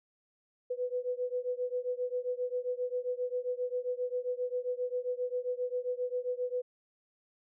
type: beating tone pair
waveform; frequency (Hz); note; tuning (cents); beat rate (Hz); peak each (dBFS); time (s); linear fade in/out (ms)
sine; 493.9 / 501.4; B4 / B4; 0 / +26; 7.5; -34 / -35; 0.7-6.62; 10
effects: none